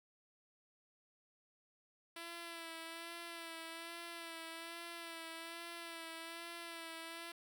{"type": "tone with vibrato", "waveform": "5% pulse", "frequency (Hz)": 333.7, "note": "E4", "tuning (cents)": 21, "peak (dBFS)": -35, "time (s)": [2.16, 7.32], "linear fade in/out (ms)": 5, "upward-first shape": "sine", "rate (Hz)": 1.2, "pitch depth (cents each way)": 32, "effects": []}